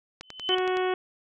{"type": "click train", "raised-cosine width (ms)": 0.2, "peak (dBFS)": -20, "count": 7, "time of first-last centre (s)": [0.21, 0.771], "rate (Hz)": 10.7}
{"type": "tone with exponential growth", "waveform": "sine", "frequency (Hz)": 3041, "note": "F#7", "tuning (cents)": 47, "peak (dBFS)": -20, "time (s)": [0.23, 0.55], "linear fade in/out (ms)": 5, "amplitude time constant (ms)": 69}
{"type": "harmonic tone", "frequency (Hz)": 369.3, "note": "F#4", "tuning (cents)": -3, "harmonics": [1, 2, 3, 4, 5, 6, 7, 8, 9], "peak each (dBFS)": [-25, -31, -35, -37, -39, -41, -42, -43, -44], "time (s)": [0.49, 0.94], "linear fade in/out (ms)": 2}
{"effects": []}